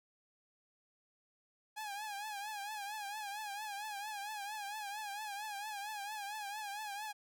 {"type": "tone with vibrato", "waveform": "sawtooth", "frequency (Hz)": 830, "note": "G#5", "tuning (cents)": -1, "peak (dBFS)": -37, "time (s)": [1.76, 7.13], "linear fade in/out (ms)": 20, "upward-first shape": "triangle", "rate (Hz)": 4.4, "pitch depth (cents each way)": 99, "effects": []}